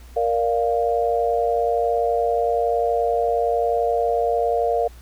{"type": "chord", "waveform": "sine", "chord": "Bb major", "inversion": "none", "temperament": "equal", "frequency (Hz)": [466.2, 587.3, 698.5], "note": ["Bb4", "D5", "F5"], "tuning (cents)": [0, 0, 0], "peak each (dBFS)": [-21, -25, -21], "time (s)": [0.16, 4.88], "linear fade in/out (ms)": 10, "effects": ["added 60 Hz sine -40 dBFS peak until 5.01 s", "pink hiss -51 dBFS RMS until 5.01 s"]}